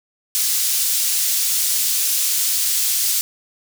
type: high-pass noise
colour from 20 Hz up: pink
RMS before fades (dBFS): -19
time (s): 0.35-3.21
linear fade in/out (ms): 0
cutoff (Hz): 5600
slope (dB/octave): 12
effects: none